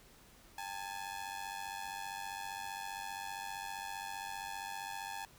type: ring-modulated tone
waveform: sawtooth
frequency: 848 Hz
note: G#5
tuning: 36 cents sharp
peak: -34 dBFS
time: 0.58-5.25 s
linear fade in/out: 2 ms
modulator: 47.6 Hz
effects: pink hiss -61 dBFS RMS until 5.38 s